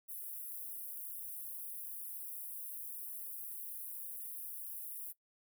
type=high-pass noise; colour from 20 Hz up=white; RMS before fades=-45 dBFS; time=0.08-5.13 s; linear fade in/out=20 ms; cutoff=10000 Hz; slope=48 dB/octave; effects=noise-tail reverb RT60 0.1 s tail -18 dB re dry